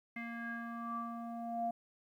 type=tone with low-pass filter sweep; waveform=square; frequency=233.1 Hz; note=A#3; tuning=in tune; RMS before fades=-41 dBFS; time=0.16-1.71 s; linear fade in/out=5 ms; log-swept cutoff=2100 to 670 Hz; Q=9.6; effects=12-bit